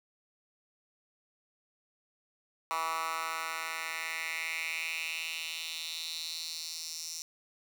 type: tone with high-pass filter sweep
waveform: 10% pulse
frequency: 162.6 Hz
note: E3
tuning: 23 cents flat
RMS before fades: -37 dBFS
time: 2.71-7.22 s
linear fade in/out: 0 ms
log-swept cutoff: 1100 to 5700 Hz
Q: 3.6
effects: none